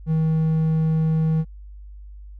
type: tone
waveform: triangle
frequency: 159.2 Hz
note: D#3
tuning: 40 cents sharp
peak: -15 dBFS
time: 0.06-1.45 s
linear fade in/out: 50 ms
effects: added 50 Hz sine -37 dBFS peak until 2.39 s